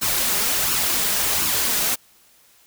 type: noise with flanger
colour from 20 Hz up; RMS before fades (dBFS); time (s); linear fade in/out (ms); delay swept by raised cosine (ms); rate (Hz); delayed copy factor
white; -21; 0.01-1.96; 20; 0.72 to 4.92; 1.4; +0.5
effects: white hiss -55 dBFS RMS until 2.66 s

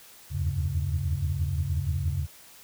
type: tone cluster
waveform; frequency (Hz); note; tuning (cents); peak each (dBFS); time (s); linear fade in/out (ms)
sine; 78.1 / 84.3 / 95 / 137.1; D#2 / E2 / F#2 / C#3; +7 / +39 / +46 / -19; -30; 0.3-2.27; 50
effects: tanh soft clip ceiling -16 dBFS + white hiss -51 dBFS RMS until 2.63 s

